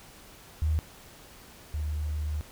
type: tone pair in turn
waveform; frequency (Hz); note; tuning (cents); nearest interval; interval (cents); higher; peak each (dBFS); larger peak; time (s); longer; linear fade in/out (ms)
sine; 77.78 / 75.61; D#2 / D#2; 0 / -49; unison; 49; first; -23 / -28; first; 0.62-0.79 / 1.74-2.41; second; 0
effects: pink hiss -51 dBFS RMS until 2.51 s